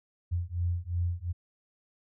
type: beating tone pair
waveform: sine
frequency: 85.9 / 88.7 Hz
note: F2 / F2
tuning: -28 / +27 cents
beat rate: 2.8 Hz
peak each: -31 dBFS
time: 0.31-1.33 s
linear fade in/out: 20 ms
effects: none